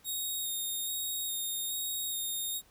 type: tone with vibrato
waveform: 5% pulse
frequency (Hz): 3729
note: A#7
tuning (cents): 0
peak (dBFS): -26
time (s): 0.04-2.62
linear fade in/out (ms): 50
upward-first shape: square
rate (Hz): 1.2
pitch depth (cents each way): 15
effects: pink hiss -63 dBFS RMS until 2.7 s